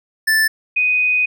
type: tone pair in turn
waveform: square / sine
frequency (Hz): 1760 / 2494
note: A6 / D#7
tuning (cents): 0 / +3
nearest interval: tritone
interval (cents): 603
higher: second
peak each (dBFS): -13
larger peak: neither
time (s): 0.27-0.48 / 0.76-1.26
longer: second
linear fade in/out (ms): 10
effects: none